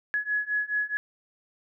sine beating tone pair, 1686 / 1690.7 Hz, G#6 / G#6, +26 / +30 cents, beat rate 4.7 Hz, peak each -29 / -28 dBFS, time 0.14-0.97 s, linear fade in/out 0 ms, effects none

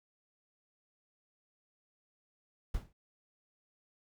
brown noise with exponential decay, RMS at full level -32 dBFS, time 2.74-2.93 s, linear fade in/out 5 ms, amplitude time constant 41 ms, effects none

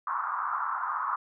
pink band-pass noise, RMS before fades -31 dBFS, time 0.07-1.16 s, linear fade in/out 5 ms, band 990 to 1300 Hz, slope 48 dB/octave, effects none

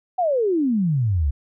sine exponential sweep, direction down, 762 to 65.41 Hz, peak -17 dBFS, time 0.18-1.31 s, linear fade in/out 10 ms, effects none

